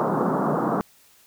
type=band-pass noise; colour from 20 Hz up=pink; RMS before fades=-23 dBFS; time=0-0.81 s; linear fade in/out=0 ms; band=150 to 1300 Hz; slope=48 dB/octave; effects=white hiss -56 dBFS RMS until 1.26 s